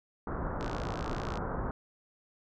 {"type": "low-pass noise", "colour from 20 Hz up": "pink", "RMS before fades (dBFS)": -35, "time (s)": [0.27, 1.71], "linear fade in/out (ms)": 2, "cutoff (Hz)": 1500, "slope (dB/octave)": 48}
{"type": "click train", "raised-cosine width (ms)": 0.2, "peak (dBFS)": -26, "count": 45, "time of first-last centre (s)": [0.61, 1.374], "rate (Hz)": 57.6}
{"effects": []}